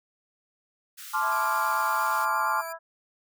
white high-pass noise, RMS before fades -42 dBFS, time 0.97-2.26 s, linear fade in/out 20 ms, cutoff 1200 Hz, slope 96 dB/octave
sine chord, D minor seventh, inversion second, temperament equal with one note detuned, 867.9 / 1046.5 / 1174.7 / 1396.9 Hz, A5 / C6 / D6 / F6, -24 / 0 / 0 / 0 cents, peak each -29 dBFS, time 1.13-2.62 s, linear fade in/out 20 ms
harmonic tone, 329.7 Hz, E4, in tune, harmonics 2 / 3 / 4 / 5, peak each -37 / -39 / -40 / -41 dBFS, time 1.2-2.79 s, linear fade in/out 50 ms
5% pulse tone with vibrato, 2349 Hz, D7, in tune, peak -32 dBFS, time 1.31-2.73 s, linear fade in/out 10 ms, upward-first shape sine, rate 8.7 Hz, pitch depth 29 cents each way
effects none

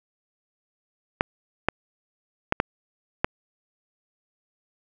clicks, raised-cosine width 0.5 ms, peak -4 dBFS, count 5, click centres 1.209 / 1.686 / 2.524 / 2.601 / 3.245 s, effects none

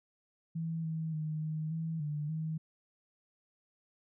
sine tone with pitch steps, 163.5 / 160.3 / 154.9 / 156 / 162.2 / 148.9 / 158.4 Hz, E3 / E3 / D#3 / D#3 / E3 / D3 / D#3, -14 / -48 / -7 / +5 / -28 / +24 / +31 cents, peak -33 dBFS, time 0.55-2.58 s, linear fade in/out 10 ms, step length 290 ms, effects none

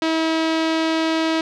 sawtooth tone with low-pass filter, 322.2 Hz, E4, 39 cents flat, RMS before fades -20 dBFS, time 0.02-1.41 s, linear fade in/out 2 ms, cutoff 4200 Hz, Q 1.4, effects none

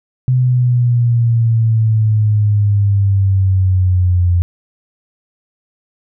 sine exponential sweep, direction down, 128 to 87.31 Hz, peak -9 dBFS, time 0.28-4.42 s, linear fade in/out 0 ms, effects none

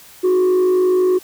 sine tone with frequency modulation, 367 Hz, F#4, 14 cents flat, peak -9 dBFS, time 0.23-1.19 s, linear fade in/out 20 ms, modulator 51.8 Hz, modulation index 0.3, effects tanh soft clip ceiling -11 dBFS + white hiss -43 dBFS RMS until 1.23 s

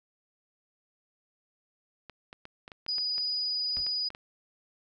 clicks, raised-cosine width 0.3 ms, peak -28 dBFS, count 12, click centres 2.097 / 2.329 / 2.454 / 2.679 / 2.718 / 2.864 / 2.983 / 3.181 / 3.768 / 3.866 / 4.104 / 4.149 s
sine tone, 4939 Hz, D#8, 14 cents flat, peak -28 dBFS, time 2.88-4.09 s, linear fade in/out 10 ms
brown noise with exponential decay, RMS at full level -41 dBFS, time 3.77-3.91 s, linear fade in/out 0 ms, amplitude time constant 29 ms
effects none

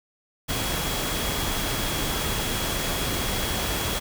sine tone in noise, 3322 Hz, G#7, in tune, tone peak -35 dBFS, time 0.48-4 s, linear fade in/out 20 ms, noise pink, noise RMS -27 dBFS, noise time 0.48-4 s, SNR -11 dB, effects none

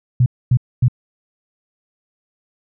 sine tone bursts, 124.2 Hz, B2, 10 cents sharp, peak -9 dBFS, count 3, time 0.2-0.883 s, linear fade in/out 5 ms, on 61 ms, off 250 ms, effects none

